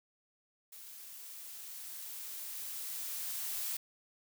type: noise with level ramp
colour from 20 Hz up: blue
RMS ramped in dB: -51 to -37 dBFS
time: 0.72-3.77 s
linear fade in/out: 5 ms
effects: none